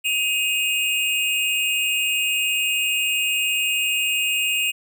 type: tone pair together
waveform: square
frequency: 2523 / 2819 Hz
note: D#7 / F7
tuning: +23 / +16 cents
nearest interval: major second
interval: 193 cents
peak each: -23 dBFS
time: 0.04-4.72 s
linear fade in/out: 20 ms
effects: none